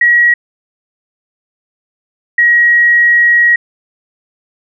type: tone pair in turn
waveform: sine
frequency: 1910 / 1900.2 Hz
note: A#6 / A#6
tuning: +42 / +33 cents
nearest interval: unison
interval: 9 cents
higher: first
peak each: -5 dBFS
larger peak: neither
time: 0.01-0.34 / 2.38-3.56 s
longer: second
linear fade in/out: 5 ms
effects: none